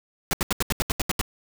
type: noise bursts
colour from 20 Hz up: pink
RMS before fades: -23 dBFS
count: 10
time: 0.31-1.213 s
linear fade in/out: 0 ms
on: 21 ms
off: 77 ms
effects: none